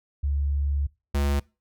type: tone pair in turn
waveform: sine / square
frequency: 71 / 70.75 Hz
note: C#2 / C#2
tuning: +42 / +36 cents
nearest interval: unison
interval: 6 cents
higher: first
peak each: -22 dBFS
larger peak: neither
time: 0.23-0.87 / 1.14-1.4 s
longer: first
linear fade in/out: 10 ms
effects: noise-tail reverb RT60 0.3 s tail -24 dB re dry